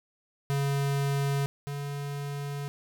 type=tone pair in turn; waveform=square; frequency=140 / 142.36 Hz; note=C#3 / C#3; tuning=+18 / +46 cents; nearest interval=unison; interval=28 cents; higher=second; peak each=-26 / -33 dBFS; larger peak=first; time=0.5-1.46 / 1.67-2.68 s; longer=second; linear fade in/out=0 ms; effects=none